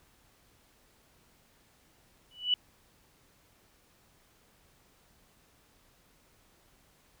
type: tone with exponential growth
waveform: sine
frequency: 2960 Hz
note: F#7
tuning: in tune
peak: -20 dBFS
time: 2.31-2.54 s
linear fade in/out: 2 ms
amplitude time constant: 49 ms
effects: pink hiss -65 dBFS RMS until 7.2 s